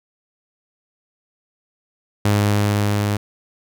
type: tone with level ramp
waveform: sawtooth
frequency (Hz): 103.1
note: G#2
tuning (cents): -12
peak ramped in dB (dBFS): -10 to -14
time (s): 2.25-3.17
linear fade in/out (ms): 5
effects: none